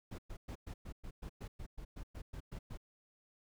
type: noise bursts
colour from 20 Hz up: brown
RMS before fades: -45 dBFS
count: 15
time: 0.11-2.775 s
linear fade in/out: 10 ms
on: 75 ms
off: 110 ms
effects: none

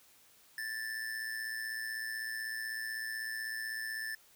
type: tone with amplitude modulation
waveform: square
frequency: 1760 Hz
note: A6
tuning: in tune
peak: -35 dBFS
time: 0.58-4.15 s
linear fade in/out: 2 ms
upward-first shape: sine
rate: 116 Hz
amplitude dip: 55%
effects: white hiss -63 dBFS RMS until 4.35 s

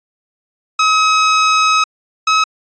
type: tone pair in turn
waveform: sawtooth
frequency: 1275 / 1281 Hz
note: D#6 / E6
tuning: +42 / -50 cents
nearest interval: unison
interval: 8 cents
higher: second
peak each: -6 dBFS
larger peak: neither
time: 0.79-1.84 / 2.27-2.44 s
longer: first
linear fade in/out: 5 ms
effects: resampled to 16000 Hz

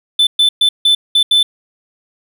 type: tone bursts at uneven times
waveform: triangle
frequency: 3520 Hz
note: A7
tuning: in tune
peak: -6 dBFS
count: 6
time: 0.19-0.27 / 0.39-0.49 / 0.61-0.69 / 0.85-0.95 / 1.15-1.23 / 1.31-1.43 s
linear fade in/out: 5 ms
effects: none

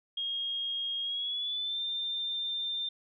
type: tone with pitch glide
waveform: sine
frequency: 3257 to 3593 Hz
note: G#7 to A7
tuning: -34 to +36 cents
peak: -31 dBFS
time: 0.17-2.89 s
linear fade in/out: 5 ms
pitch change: +170 cents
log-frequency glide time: 1.02-1.82 s
effects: none

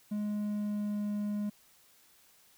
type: tone with pitch glide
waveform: triangle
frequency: 208.8 to 207.2 Hz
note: G#3 to G#3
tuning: +10 to -4 cents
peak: -29 dBFS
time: 0.11-1.5 s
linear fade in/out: 10 ms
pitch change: -14 cents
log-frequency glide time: 0.23-1.03 s
effects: white hiss -63 dBFS RMS until 2.57 s

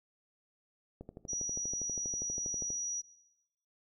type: click train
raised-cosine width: 2 ms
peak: -31 dBFS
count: 22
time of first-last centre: 1.01-2.704 s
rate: 12.4 Hz
type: tone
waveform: sine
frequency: 5810 Hz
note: F#8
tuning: 32 cents flat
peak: -33 dBFS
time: 1.28-3.02 s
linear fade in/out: 20 ms
effects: noise-tail reverb RT60 0.9 s tail -17 dB re dry

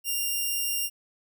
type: tone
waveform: 5% pulse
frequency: 2794 Hz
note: F7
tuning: in tune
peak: -17 dBFS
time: 0.04-0.9 s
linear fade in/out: 50 ms
effects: none

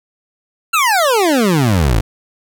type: exponential sweep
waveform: 25% pulse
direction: down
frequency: 1396.9 to 48.08 Hz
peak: -7 dBFS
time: 0.73-2.01 s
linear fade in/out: 10 ms
effects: none

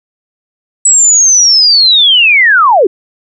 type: linear sweep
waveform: sine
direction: down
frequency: 7902 to 335.4 Hz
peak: -3 dBFS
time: 0.85-2.87 s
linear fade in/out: 5 ms
effects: none

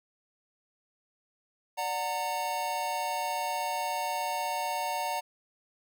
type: chord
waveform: square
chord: D augmented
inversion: none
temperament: just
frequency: 587.3 / 734.2 / 917.7 Hz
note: D5 / F#5 / A#5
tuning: 0 / -14 / -27 cents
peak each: -39 / -35 / -33 dBFS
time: 1.77-5.21 s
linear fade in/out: 20 ms
effects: none

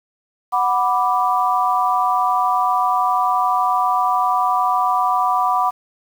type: chord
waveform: sine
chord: B minor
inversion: second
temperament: equal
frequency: 740 / 987.8 / 1174.7 Hz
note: F#5 / B5 / D6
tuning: 0 / 0 / 0 cents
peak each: -19 dBFS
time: 0.52-5.71 s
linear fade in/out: 20 ms
effects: 7-bit

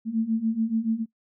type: beating tone pair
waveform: sine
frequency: 220 / 227 Hz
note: A3 / A#3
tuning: 0 / -46 cents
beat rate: 7 Hz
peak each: -27 / -24 dBFS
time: 0.05-1.06 s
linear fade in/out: 50 ms
effects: noise-tail reverb RT60 0.1 s tail -21 dB re dry

